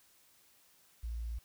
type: tone with quantisation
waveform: sine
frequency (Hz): 57.3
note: A#1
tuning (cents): -29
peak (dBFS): -36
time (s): 1.03-1.39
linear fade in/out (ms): 10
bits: 11
effects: white hiss -66 dBFS RMS until 1.44 s